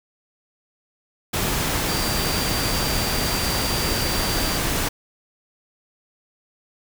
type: tone in noise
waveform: sine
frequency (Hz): 4699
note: D8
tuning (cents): 0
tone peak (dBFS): -29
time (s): 1.88-4.58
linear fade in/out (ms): 10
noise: pink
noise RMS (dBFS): -23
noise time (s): 1.33-4.89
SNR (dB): -9
effects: none